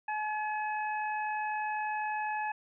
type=harmonic tone; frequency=852 Hz; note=G#5; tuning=44 cents sharp; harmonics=1 / 2 / 3; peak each=-32 / -38 / -42 dBFS; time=0.08-2.52 s; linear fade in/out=5 ms; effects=none